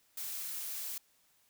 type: noise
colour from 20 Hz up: blue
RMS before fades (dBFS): -40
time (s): 0.17-0.98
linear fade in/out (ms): 5
effects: white hiss -70 dBFS RMS until 1.49 s